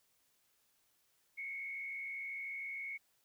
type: tone with frequency modulation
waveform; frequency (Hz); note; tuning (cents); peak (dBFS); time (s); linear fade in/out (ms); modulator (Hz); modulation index
sine; 2200; C#7; -14; -40; 1.37-2.98; 20; 72.9; 0.73
effects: white hiss -75 dBFS RMS until 3.24 s